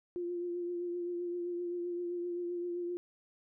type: tone with vibrato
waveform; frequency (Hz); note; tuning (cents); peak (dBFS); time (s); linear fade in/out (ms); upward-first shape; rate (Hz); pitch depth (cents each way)
sine; 350; F4; +4; -34; 0.16-2.97; 0; triangle; 7.7; 29
effects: none